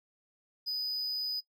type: tone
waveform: triangle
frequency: 4982 Hz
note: D#8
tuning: 1 cent sharp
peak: -30 dBFS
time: 0.66-1.41 s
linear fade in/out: 20 ms
effects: noise-tail reverb RT60 0.1 s tail -23 dB re dry